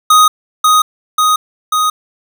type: tone with echo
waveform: square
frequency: 1248 Hz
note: D#6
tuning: 5 cents sharp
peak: -5 dBFS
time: 0.1-0.28 s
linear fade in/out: 5 ms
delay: 540 ms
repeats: 3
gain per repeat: -2 dB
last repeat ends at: 1.9 s
effects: none